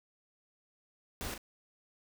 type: noise with echo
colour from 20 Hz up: pink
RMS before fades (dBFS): -40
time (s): 1.21-1.34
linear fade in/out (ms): 0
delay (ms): 38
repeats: 1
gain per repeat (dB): -6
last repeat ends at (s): 1.378
effects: none